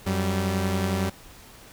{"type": "tone pair together", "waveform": "sawtooth", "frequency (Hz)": [91.4, 193.67], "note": ["F#2", "G3"], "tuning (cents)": [-21, -21], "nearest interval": "octave + minor second", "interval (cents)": 1300, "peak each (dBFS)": -22, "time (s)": [0.06, 1.1], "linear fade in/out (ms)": 10, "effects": ["pink hiss -48 dBFS RMS until 1.72 s"]}